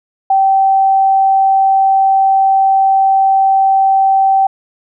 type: tone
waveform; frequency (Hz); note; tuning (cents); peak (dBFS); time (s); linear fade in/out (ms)
sine; 775; G5; -20; -7; 0.3-4.47; 5
effects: none